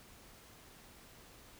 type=silence; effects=pink hiss -58 dBFS RMS until 1.59 s